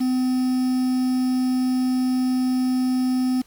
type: tone with quantisation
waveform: triangle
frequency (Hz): 255.1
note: C4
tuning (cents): -44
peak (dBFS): -16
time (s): 0-3.42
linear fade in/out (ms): 10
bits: 6
effects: pink hiss -56 dBFS RMS until 3.46 s + MP3 96 kbps